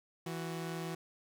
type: tone pair together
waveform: sawtooth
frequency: 164.82 / 370 Hz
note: E3 / F#4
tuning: 0 / 0 cents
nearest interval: octave + major second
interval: 1400 cents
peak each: -35 / -39 dBFS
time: 0.26-0.95 s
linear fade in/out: 5 ms
effects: none